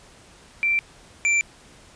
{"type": "tone pair in turn", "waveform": ["sine", "square"], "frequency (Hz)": [2349, 2349], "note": ["D7", "D7"], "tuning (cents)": [0, 0], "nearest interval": "unison", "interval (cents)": 0, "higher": "neither", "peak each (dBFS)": -18, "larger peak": "neither", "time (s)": [[0.63, 0.79], [1.25, 1.41]], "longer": "neither", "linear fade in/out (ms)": 0, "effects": ["pink hiss -50 dBFS RMS until 1.95 s", "resampled to 22050 Hz"]}